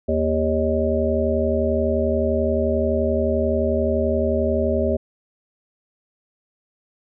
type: harmonic tone with a mistuned harmonic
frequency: 79.1 Hz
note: D#2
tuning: 29 cents sharp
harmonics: 1 / 3 / 5 / 7 / 8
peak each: -24 / -24 / -24 / -24 / -24 dBFS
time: 0.08-4.97 s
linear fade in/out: 10 ms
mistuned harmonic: 8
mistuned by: -21 cents
effects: none